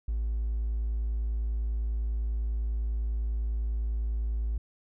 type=tone with hard clipping; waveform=triangle; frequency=55 Hz; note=A1; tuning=in tune; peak=-27 dBFS; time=0.08-4.58 s; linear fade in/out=5 ms; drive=3 dB; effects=none